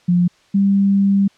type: tone pair in turn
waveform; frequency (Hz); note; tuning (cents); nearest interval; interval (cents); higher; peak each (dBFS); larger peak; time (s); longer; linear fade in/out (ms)
sine; 176.5 / 197.73; F3 / G3; +19 / +15; major second; 196; second; -11; neither; 0.08-0.28 / 0.54-1.28; second; 10
effects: white hiss -54 dBFS RMS until 1.37 s + low-pass 5000 Hz 12 dB/octave